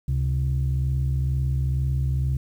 sine tone pair together, 70 / 132.14 Hz, C#2 / C3, +18 / +17 cents, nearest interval major seventh, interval 1099 cents, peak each -22 dBFS, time 0.08-2.37 s, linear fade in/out 5 ms, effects tanh soft clip ceiling -16 dBFS + 9-bit

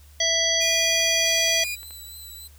harmonic tone, 659.3 Hz, E5, in tune, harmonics 1 / 3 / 5 / 7 / 9, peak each -28 / -27 / -24 / -27 / -24 dBFS, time 0.2-1.64 s, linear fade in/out 5 ms
sawtooth tone, 2434 Hz, D#7, 39 cents flat, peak -24 dBFS, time 0.6-1.76 s, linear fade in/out 20 ms
clicks, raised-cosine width 0.3 ms, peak -31 dBFS, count 9, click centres 1.002 / 1.071 / 1.255 / 1.311 / 1.382 / 1.479 / 1.647 / 1.831 / 1.908 s
10% pulse tone with vibrato, 3986 Hz, B7, 15 cents sharp, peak -32 dBFS, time 1.25-2.48 s, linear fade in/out 10 ms, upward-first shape triangle, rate 3.5 Hz, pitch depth 27 cents each way
effects added 73 Hz sine -47 dBFS peak until 2.58 s + white hiss -56 dBFS RMS until 2.58 s

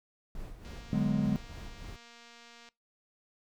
brown noise with tremolo, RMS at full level -42 dBFS, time 0.35-1.96 s, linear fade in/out 2 ms, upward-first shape sine, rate 3.4 Hz, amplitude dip 55%
click train, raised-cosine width 0.2 ms, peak -37 dBFS, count 480, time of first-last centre 0.65-2.688 s, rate 235 Hz
triangle chord, G# half-diminished seventh, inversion second, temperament equal with one note detuned, 146.83 / 185 / 207.7 / 250.4 Hz, D3 / F#3 / G#3 / B3, 0 / 0 / 0 / +24 cents, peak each -30 / -31 / -27 / -33 dBFS, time 0.93-1.36 s, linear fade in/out 0 ms
effects noise-tail reverb RT60 0.2 s tail -22 dB re dry

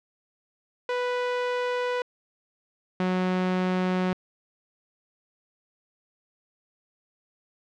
sawtooth tone pair in turn, 493.9 / 183.83 Hz, B4 / F#3, 0 / -11 cents, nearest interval octave + perfect fourth, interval 1711 cents, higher first, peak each -21 / -19 dBFS, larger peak second, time 0.89-2.02 / 3-4.13 s, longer neither, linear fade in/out 2 ms, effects low-pass 3000 Hz 12 dB/octave

